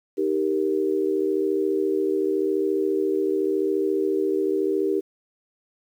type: chord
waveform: sine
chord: Eb major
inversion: none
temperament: equal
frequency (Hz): 311.1 / 392 / 466.2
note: Eb4 / G4 / Bb4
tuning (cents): 0 / 0 / 0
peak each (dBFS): -26 / -22 / -28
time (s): 0.17-5.01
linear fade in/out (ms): 20
effects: 9-bit